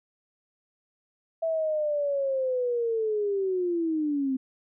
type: linear sweep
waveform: sine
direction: down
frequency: 659.3 to 257.9 Hz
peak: -24 dBFS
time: 1.42-4.37 s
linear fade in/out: 10 ms
effects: none